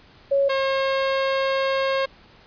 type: tone pair in turn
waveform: sine / sawtooth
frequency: 554.4 / 538.6 Hz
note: C#5 / C#5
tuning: 0 / -50 cents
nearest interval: minor second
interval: 50 cents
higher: first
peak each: -16 / -16 dBFS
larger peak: neither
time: 0.31-0.49 / 0.49-2.06 s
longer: second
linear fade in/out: 10 ms
effects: pink hiss -51 dBFS RMS until 2.46 s + resampled to 11025 Hz